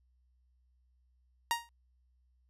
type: tone with exponential decay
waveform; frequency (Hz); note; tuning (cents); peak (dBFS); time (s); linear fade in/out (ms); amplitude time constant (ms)
sawtooth; 937; A#5; +9; -22; 1.51-1.69; 0; 39
effects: added 62 Hz sine -67 dBFS peak until 2.49 s + resampled to 32000 Hz